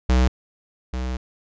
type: tone pair in turn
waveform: square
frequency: 63 / 63.23 Hz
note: B1 / B1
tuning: +35 / +41 cents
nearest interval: unison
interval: 6 cents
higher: second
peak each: -15 / -25 dBFS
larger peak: first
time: 0.09-0.28 / 0.93-1.17 s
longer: second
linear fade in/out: 5 ms
effects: resampled to 16000 Hz